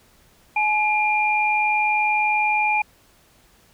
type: tone pair together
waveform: sine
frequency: 848.5 / 2400 Hz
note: G#5 / D7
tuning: +37 / +37 cents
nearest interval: octave + tritone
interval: 1800 cents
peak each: -20 dBFS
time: 0.56-2.82 s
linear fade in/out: 5 ms
effects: pink hiss -56 dBFS RMS until 3.73 s